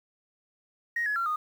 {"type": "tone with pitch steps", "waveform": "sine", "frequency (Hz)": [1875, 1692, 1370, 1233], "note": ["A#6", "G#6", "F6", "D#6"], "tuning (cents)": [10, 32, -34, -16], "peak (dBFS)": -25, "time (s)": [0.96, 1.36], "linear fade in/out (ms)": 5, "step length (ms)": 100, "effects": ["tanh soft clip ceiling -21 dBFS", "9-bit"]}